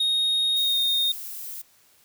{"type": "tone with pitch glide", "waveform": "triangle", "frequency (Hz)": [3729, 3686], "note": ["A#7", "A#7"], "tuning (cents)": [0, -20], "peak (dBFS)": -19, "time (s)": [0, 1.12], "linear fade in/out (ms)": 5, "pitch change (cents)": -20, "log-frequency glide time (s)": [0.64, 0.79]}
{"type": "noise", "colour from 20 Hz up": "violet", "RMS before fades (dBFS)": -36, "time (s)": [0.56, 1.62], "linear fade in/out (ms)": 10}
{"effects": ["white hiss -59 dBFS RMS until 2.04 s"]}